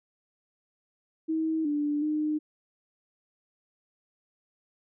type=tone with pitch steps; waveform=sine; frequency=319.2 / 293.9 / 304.4 Hz; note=D#4 / D4 / D#4; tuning=+44 / +1 / -38 cents; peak=-25 dBFS; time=1.28-2.39 s; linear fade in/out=20 ms; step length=370 ms; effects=none